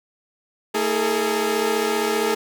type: tone cluster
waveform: sawtooth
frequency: 225.3 / 321.7 / 417.1 / 452.2 Hz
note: A3 / E4 / G#4 / A4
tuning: +41 / -42 / +7 / +47 cents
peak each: -25 / -26 / -18 / -21 dBFS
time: 0.74-2.35 s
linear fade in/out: 10 ms
effects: none